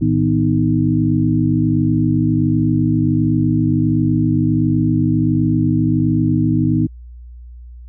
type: tone cluster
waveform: sine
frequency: 110.8 / 158.5 / 250.8 / 312.2 Hz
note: A2 / D#3 / B3 / D#4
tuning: +13 / +32 / +27 / +6 cents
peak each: -18 dBFS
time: 0.01-6.87 s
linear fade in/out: 10 ms
effects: added 60 Hz sine -33 dBFS peak until 7.88 s